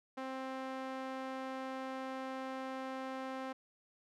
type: tone with band-pass filter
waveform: sawtooth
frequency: 263.1 Hz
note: C4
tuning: 10 cents sharp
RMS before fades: -42 dBFS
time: 0.17-3.53 s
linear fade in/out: 10 ms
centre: 890 Hz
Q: 0.66
effects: none